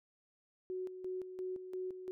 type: tone with tremolo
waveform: sine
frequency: 370 Hz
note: F#4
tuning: in tune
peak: -37 dBFS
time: 0.7-2.11 s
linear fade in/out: 0 ms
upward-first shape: square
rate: 2.9 Hz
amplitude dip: 60%
effects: none